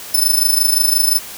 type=tone with amplitude modulation; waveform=5% pulse; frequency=5274 Hz; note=E8; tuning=in tune; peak=-3 dBFS; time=0.14-1.19 s; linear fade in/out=5 ms; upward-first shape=sine; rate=25.7 Hz; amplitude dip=70%; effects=white hiss -32 dBFS RMS until 1.37 s